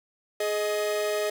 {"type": "tone pair together", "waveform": "45% pulse", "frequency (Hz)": [420.5, 625], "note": ["G#4", "D#5"], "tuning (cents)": [22, 8], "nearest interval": "perfect fifth", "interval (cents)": 686, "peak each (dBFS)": -28, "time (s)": [0.4, 1.3], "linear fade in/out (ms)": 5, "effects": []}